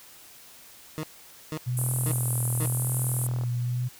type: tone bursts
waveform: 20% pulse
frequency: 155.56 Hz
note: D#3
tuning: in tune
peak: -25 dBFS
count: 4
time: 0.98-2.658 s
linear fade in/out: 0 ms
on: 52 ms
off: 490 ms
type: tone with vibrato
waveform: sine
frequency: 123.47 Hz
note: B2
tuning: in tune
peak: -25 dBFS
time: 1.66-3.89 s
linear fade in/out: 20 ms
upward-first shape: sine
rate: 0.95 Hz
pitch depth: 34 cents each way
type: band-pass noise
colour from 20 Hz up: pink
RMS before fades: -33 dBFS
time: 1.77-3.27 s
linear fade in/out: 2 ms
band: 8900 to 12000 Hz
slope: 48 dB/octave
type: click train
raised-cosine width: 1 ms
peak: -26 dBFS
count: 68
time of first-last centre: 1.79-3.436 s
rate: 40.7 Hz
effects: white hiss -50 dBFS RMS until 3.99 s